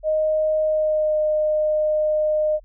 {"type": "tone with pitch glide", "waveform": "sine", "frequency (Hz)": [621, 612.5], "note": ["D#5", "D#5"], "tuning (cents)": [-3, -27], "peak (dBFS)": -17, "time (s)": [0.03, 2.6], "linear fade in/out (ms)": 50, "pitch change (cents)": -24, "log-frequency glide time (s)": [0.63, 1.19], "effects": ["added 40 Hz sine -45 dBFS peak until 2.64 s"]}